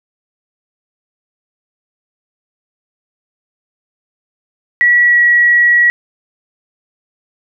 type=tone with pitch glide; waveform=sine; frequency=1934 to 1921.8 Hz; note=B6 to B6; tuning=-37 to -48 cents; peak=-6 dBFS; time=4.81-5.9 s; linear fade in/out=0 ms; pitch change=-11 cents; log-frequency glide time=5.05-5.2 s; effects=none